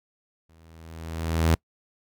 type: tone with exponential growth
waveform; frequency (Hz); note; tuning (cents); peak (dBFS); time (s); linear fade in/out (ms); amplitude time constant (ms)
sawtooth; 81.5; E2; -19; -13; 0.49-1.55; 5; 230
effects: noise-tail reverb RT60 0.1 s tail -26 dB re dry